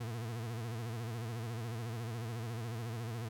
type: tone with vibrato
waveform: 40% pulse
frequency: 115 Hz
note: A#2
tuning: 23 cents flat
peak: -37 dBFS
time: 0-3.29 s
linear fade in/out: 10 ms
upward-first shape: sine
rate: 14 Hz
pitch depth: 100 cents each way
effects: none